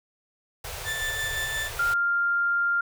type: band-stop noise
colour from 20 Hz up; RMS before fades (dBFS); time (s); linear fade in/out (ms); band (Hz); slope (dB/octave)
pink; -36; 0.64-1.94; 5; 140 to 400; 48
type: tone with tremolo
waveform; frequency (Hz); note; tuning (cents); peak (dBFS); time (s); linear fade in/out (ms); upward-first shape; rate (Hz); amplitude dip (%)
35% pulse; 1763; A6; +3; -25; 0.84-1.71; 50; square; 5.7; 25
type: tone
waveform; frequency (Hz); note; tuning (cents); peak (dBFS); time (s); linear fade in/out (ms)
sine; 1396.9; F6; 0; -21; 1.79-2.81; 5
effects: none